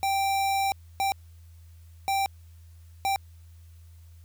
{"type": "tone bursts at uneven times", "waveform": "square", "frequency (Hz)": 784, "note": "G5", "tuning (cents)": 0, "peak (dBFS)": -24, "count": 4, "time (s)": [[0.03, 0.72], [1, 1.12], [2.08, 2.26], [3.05, 3.16]], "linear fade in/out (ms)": 0, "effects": ["added 83 Hz sine -47 dBFS peak until 4.24 s", "white hiss -65 dBFS RMS until 4.24 s"]}